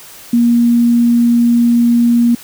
sine tone, 236.8 Hz, A#3, 27 cents sharp, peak -7 dBFS, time 0.33-2.35 s, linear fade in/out 5 ms, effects white hiss -36 dBFS RMS until 2.43 s

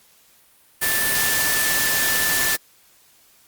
sine tone in noise, 1760 Hz, A6, in tune, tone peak -23 dBFS, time 0.81-2.57 s, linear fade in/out 20 ms, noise white, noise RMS -21 dBFS, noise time 0.81-2.57 s, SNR -5 dB, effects white hiss -55 dBFS RMS until 3.47 s + Opus 48 kbps

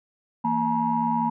sine tone cluster, 165.5 / 232.3 / 858 / 953 Hz, E3 / A#3 / A5 / A#5, +7 / -6 / -44 / +38 cents, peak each -33 / -25 / -27 / -24 dBFS, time 0.44-1.3 s, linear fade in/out 10 ms, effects tanh soft clip ceiling -11 dBFS

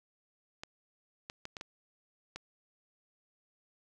clicks, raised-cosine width 0.2 ms, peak -24 dBFS, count 6, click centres 0.635 / 1.299 / 1.454 / 1.568 / 1.611 / 2.36 s, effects none

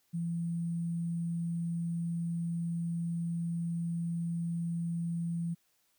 sine tone with sample-and-hold, 169 Hz, E3, 43 cents sharp, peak -31 dBFS, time 0.13-5.55 s, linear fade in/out 20 ms, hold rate 8820 Hz, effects white hiss -73 dBFS RMS until 5.98 s

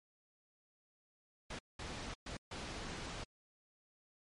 pink noise bursts at uneven times, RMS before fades -44 dBFS, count 4, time 1.5-1.59 / 1.79-2.14 / 2.26-2.37 / 2.51-3.24 s, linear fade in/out 5 ms, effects low-pass 6000 Hz 12 dB/octave + MP3 48 kbps

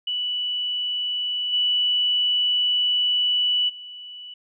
sine tone with level steps, 2960 Hz, F#7, in tune, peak -23 / -18 / -36 dBFS, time 0.07-4.34 s, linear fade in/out 5 ms, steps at 1.52 / 3.68 s, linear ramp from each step 20 ms, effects none

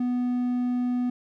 triangle tone, 246.9 Hz, B3, in tune, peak -21 dBFS, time 0-1.1 s, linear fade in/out 5 ms, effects none

